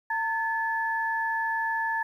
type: tone pair together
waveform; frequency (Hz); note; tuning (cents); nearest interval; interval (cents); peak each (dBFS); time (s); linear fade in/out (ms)
sine; 906.7 / 1729; A#5 / A6; -48 / -31; major seventh; 1117; -28; 0.1-2.03; 5
effects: 10-bit